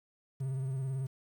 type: tone with vibrato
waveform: triangle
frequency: 132.9 Hz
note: C3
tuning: 27 cents sharp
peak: -30 dBFS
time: 0.4-1.07 s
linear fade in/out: 10 ms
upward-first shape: sine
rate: 18 Hz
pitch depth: 50 cents each way
effects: 10-bit